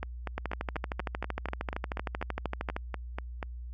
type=two click trains; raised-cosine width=0.5 ms; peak=-17 / -19 dBFS; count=32 / 15; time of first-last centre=0.38-2.765 / 0.03-3.428 s; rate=13 / 4.12 Hz; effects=added 60 Hz sine -38 dBFS peak until 3.73 s